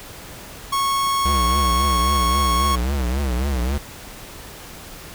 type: tone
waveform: 45% pulse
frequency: 1100 Hz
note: C#6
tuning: 14 cents flat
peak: -18 dBFS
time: 0.72-2.76 s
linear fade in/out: 10 ms
type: tone with vibrato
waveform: square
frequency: 65.41 Hz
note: C2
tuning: in tune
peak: -20 dBFS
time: 1.25-3.78 s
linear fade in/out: 5 ms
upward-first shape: triangle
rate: 3.7 Hz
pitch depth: 190 cents each way
effects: pink hiss -38 dBFS RMS until 5.14 s